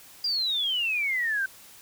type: exponential sweep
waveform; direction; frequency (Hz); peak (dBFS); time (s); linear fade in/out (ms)
sine; down; 4882 to 1525; -24; 0.24-1.46; 5
effects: white hiss -50 dBFS RMS until 1.81 s